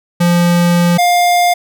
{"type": "tone pair in turn", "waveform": "square", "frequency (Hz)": [173.7, 705.3], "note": ["F3", "F5"], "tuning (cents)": [-9, 17], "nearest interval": "2 octaves", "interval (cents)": 2426, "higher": "second", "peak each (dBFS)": -9, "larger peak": "neither", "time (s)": [[0.2, 0.98], [0.98, 1.54]], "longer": "first", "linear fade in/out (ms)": 10, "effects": []}